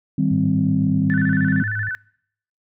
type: chord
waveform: sine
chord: C minor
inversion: first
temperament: just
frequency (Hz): 156.98 / 196.22 / 261.6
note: Eb3 / G3 / C4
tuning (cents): +16 / +2 / 0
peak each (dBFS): -20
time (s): 0.18-1.63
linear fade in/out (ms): 5
type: tone with tremolo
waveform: sine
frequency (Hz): 105.4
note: G#2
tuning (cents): +26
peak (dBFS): -23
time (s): 0.31-1.89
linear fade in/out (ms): 5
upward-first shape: sine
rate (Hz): 8.2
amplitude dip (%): 40
type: tone with vibrato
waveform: sine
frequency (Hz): 1628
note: G#6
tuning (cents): -35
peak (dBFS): -23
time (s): 1.1-1.95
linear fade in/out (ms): 0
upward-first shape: square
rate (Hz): 13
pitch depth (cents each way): 130
effects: noise-tail reverb RT60 0.7 s tail -25 dB re dry + tanh soft clip ceiling -5 dBFS